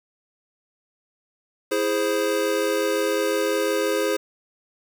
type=chord; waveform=square; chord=E augmented; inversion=none; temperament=equal; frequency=329.6 / 415.3 / 523.3 Hz; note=E4 / G#4 / B#4; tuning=0 / 0 / 0 cents; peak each=-28 / -25 / -25 dBFS; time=1.71-4.17 s; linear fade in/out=10 ms; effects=8-bit